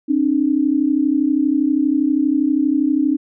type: tone pair together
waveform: sine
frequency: 269.6 / 302.1 Hz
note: C#4 / D4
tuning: -48 / +49 cents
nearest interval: major second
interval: 197 cents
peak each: -17 / -16 dBFS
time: 0.08-3.17 s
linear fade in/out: 20 ms
effects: none